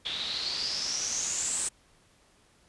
white noise with low-pass filter sweep, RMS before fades -32 dBFS, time 0.05-1.69 s, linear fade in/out 10 ms, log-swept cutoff 3500 to 8400 Hz, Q 8, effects pink hiss -63 dBFS RMS until 2.68 s + resampled to 24000 Hz

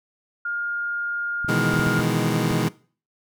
sine tone, 1414 Hz, F6, 21 cents sharp, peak -24 dBFS, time 0.45-2.01 s, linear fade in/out 5 ms
clicks, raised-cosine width 5 ms, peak -21 dBFS, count 6, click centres 1.447 / 1.737 / 1.796 / 1.87 / 1.992 / 2.512 s
25% pulse chord, E major seventh, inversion second, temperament equal with one note detuned, 123.47 / 155.56 / 165.77 / 207.7 Hz, B2 / D#3 / E3 / G#3, 0 / 0 / +10 / 0 cents, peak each -22 dBFS, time 1.48-2.69 s, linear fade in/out 10 ms
effects noise-tail reverb RT60 0.4 s tail -20 dB re dry

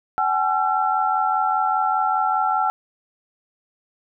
sine tone cluster, 761 / 846 / 1353 Hz, F#5 / G#5 / E6, +48 / +32 / +45 cents, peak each -22 dBFS, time 0.18-2.7 s, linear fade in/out 0 ms, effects none

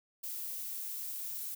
violet noise, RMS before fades -40 dBFS, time 0.23-1.55 s, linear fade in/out 10 ms, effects none

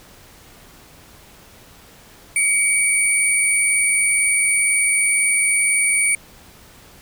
sine tone pair together, 2259 / 9052 Hz, C#7 / C#9, +32 / +35 cents, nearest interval 2 octaves, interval 2403 cents, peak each -16 dBFS, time 2.36-6.15 s, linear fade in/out 2 ms, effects tanh soft clip ceiling -10 dBFS + pink hiss -46 dBFS RMS until 7.01 s

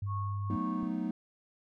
sine tone, 100 Hz, G2, 35 cents sharp, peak -32 dBFS, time 0.02-0.56 s, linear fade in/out 5 ms
sine tone with tremolo, 1100 Hz, C#6, 14 cents flat, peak -36 dBFS, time 0.06-0.9 s, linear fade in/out 50 ms, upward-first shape triangle, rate 2.2 Hz, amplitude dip 70%
triangle chord, B dominant seventh, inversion second, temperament equal, 185 / 220 / 246.9 / 311.1 Hz, F#3 / A3 / B3 / D#4, 0 / 0 / 0 / 0 cents, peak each -35 dBFS, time 0.5-1.11 s, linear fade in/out 2 ms
click, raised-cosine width 3 ms, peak -32 dBFS, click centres 0.83 s
effects none

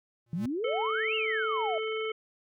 square tone with exponential growth, 117.7 Hz, A#2, 17 cents sharp, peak -34 dBFS, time 0.26-0.46 s, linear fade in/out 5 ms, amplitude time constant 43 ms
sine exponential two-way sweep, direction up then down, 154.2 to 2902 to 623 Hz, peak -29 dBFS, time 0.33-1.78 s, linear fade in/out 2 ms, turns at 1.15 s
harmonic tone, 438.7 Hz, A4, 5 cents flat, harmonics 1 / 3 / 5 / 7, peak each -31 / -39 / -38 / -41 dBFS, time 0.64-2.12 s, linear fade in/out 5 ms
effects none

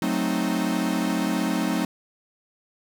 45% pulse chord, F# diminished seventh, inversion none, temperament equal, 185 / 220 / 261.6 / 311.1 Hz, F#3 / A3 / C4 / Eb4, 0 / 0 / 0 / 0 cents, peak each -28 dBFS, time 0.02-1.85 s, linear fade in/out 2 ms, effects none

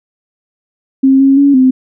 sine tone with pitch steps, 267.6 / 271.8 / 281.5 / 258.9 Hz, C4 / C#4 / C#4 / C4, +39 / -34 / +27 / -18 cents, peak -4 dBFS, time 1.03-1.71 s, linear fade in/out 10 ms, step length 170 ms, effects none

